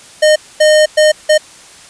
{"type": "tone bursts at uneven times", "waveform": "square", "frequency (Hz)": 613, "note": "D#5", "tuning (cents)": -26, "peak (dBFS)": -6, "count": 4, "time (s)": [[0.22, 0.36], [0.6, 0.86], [0.97, 1.12], [1.29, 1.38]], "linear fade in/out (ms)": 10, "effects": ["white hiss -38 dBFS RMS until 1.89 s", "resampled to 22050 Hz"]}